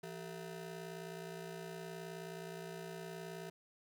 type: ring-modulated tone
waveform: 25% pulse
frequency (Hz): 277.2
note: C#4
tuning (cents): 0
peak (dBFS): -38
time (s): 0.03-3.5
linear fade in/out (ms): 5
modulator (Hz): 109
effects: none